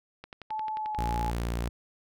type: click train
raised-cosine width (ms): 0.3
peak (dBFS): -26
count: 9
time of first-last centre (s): 0.24-0.948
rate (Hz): 11.3
type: tone with pitch glide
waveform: sine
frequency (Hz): 866 to 848.2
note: A5 to G#5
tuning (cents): -28 to +36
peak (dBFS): -30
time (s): 0.5-1.31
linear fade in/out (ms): 10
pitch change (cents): -36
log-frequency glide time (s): 0.76-1
type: tone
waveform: sawtooth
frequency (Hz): 58.27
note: A#1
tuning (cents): 0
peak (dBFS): -25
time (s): 0.98-1.69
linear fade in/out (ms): 5
effects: none

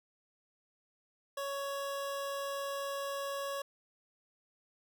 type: tone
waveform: 25% pulse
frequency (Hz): 557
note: C#5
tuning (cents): +8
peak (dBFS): -32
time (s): 1.37-3.62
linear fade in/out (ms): 5
effects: none

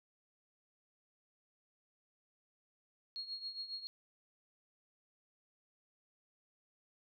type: tone with tremolo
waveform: sine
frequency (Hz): 4292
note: C8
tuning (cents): +43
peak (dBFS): -38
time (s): 3.16-3.87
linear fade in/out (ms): 0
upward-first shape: triangle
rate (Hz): 7.3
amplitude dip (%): 80
effects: none

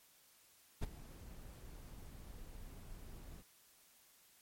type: noise with ADSR envelope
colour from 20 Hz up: brown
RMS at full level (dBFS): -33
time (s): 0.81-3.43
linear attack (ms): 23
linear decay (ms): 19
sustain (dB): -19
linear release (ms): 29
effects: white hiss -67 dBFS RMS until 4.41 s + MP3 64 kbps

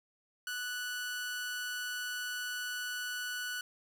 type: tone with amplitude modulation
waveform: sawtooth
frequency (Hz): 1480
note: F#6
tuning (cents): 0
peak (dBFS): -31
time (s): 0.47-3.61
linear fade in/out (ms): 2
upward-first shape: sine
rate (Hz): 245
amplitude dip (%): 30
effects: none

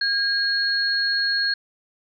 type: tone pair together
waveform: sine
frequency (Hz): 1621 / 4305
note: G#6 / C8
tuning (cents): -42 / +49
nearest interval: octave + perfect fourth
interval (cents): 1691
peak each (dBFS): -22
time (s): 0.01-1.54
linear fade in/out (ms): 5
effects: none

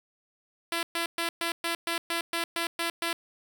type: tone bursts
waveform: 5% pulse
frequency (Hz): 336.5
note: E4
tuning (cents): +36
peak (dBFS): -16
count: 11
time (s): 0.72-3.13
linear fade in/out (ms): 2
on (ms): 110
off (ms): 120
effects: none

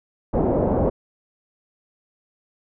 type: low-pass noise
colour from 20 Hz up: white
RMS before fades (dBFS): -20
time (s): 0.33-0.9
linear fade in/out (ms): 10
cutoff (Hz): 640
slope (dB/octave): 24
effects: none

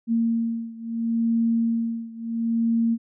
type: beating tone pair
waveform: sine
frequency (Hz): 229.4 / 230.13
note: A#3 / A#3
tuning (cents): -28 / -22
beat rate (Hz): 0.73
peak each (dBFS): -23 / -25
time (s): 0.07-2.98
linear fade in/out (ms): 50
effects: none

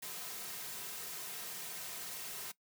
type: noise with comb filter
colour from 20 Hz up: white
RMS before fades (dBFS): -44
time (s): 0.02-2.52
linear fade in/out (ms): 10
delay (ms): 3.5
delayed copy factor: -0.5
effects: noise-tail reverb RT60 0.1 s tail -19 dB re dry + high-pass 150 Hz 12 dB/octave

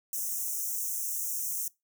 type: high-pass noise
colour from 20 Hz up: white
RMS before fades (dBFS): -33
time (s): 0.13-1.68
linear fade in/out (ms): 2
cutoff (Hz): 5700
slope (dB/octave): 96
effects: noise-tail reverb RT60 0.2 s tail -22 dB re dry

